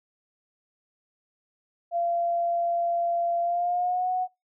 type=tone with pitch glide; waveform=sine; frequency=687 to 736.3 Hz; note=F5 to F#5; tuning=-29 to -9 cents; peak=-23 dBFS; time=1.91-4.28 s; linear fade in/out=50 ms; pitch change=+120 cents; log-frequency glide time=3.41-4.1 s; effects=noise-tail reverb RT60 0.2 s tail -24 dB re dry